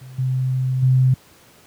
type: tone with level steps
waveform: sine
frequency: 129.5 Hz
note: C3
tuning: 17 cents flat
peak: -35 / -17 / -11 dBFS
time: 0.01-1.14 s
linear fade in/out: 5 ms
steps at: 0.18 / 0.82 s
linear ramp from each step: 10 ms
effects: pink hiss -50 dBFS RMS until 1.66 s + high-pass 80 Hz 12 dB/octave